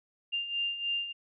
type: beating tone pair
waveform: sine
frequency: 2794 / 2797.3 Hz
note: F7 / F7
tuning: 0 / +2 cents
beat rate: 3.3 Hz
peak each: -37 / -31 dBFS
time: 0.32-1.13 s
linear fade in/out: 20 ms
effects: none